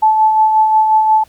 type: tone with tremolo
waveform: sine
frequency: 870 Hz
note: A5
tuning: 20 cents flat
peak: -6 dBFS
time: 0.02-1.24 s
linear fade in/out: 10 ms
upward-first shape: sine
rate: 5.6 Hz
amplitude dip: 40%
effects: pink hiss -50 dBFS RMS until 1.28 s